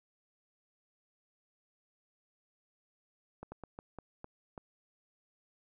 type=slowing click train; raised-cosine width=1 ms; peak=-30 dBFS; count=7; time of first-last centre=3.43-4.578 s; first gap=90 ms; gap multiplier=1.3; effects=none